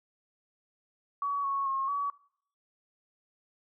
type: tone with pitch steps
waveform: sine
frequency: 1131 / 1105 / 1080 / 1135 Hz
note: C#6 / C#6 / C#6 / C#6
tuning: +34 / -6 / -45 / +41 cents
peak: -28 dBFS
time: 1.22-2.1 s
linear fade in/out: 2 ms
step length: 220 ms
effects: noise-tail reverb RT60 0.6 s tail -21 dB re dry